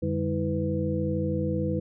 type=tone cluster; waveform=sine; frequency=89.8 / 148.1 / 201.2 / 323.9 / 497.5 Hz; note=F2 / D3 / G3 / E4 / B4; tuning=+49 / +15 / +45 / -30 / +13 cents; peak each=-31 dBFS; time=0.02-1.8 s; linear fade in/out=10 ms; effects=none